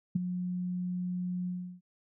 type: tone with ADSR envelope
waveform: sine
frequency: 180 Hz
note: F#3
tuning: 47 cents flat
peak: -21 dBFS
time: 0.15-1.81 s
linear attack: 10 ms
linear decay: 11 ms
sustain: -10 dB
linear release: 340 ms
effects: none